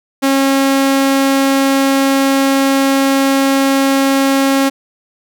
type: tone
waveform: sawtooth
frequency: 272.2 Hz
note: C#4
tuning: 31 cents flat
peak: -6 dBFS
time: 0.22-4.7 s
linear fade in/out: 20 ms
effects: none